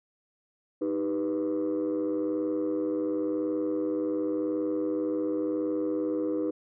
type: chord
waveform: sine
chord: Eb augmented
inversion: none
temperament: equal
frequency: 311.1 / 392 / 493.9 Hz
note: Eb4 / G4 / B4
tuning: 0 / 0 / 0 cents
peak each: -27 / -32 / -30 dBFS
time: 0.81-6.51 s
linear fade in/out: 10 ms
effects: tanh soft clip ceiling -22 dBFS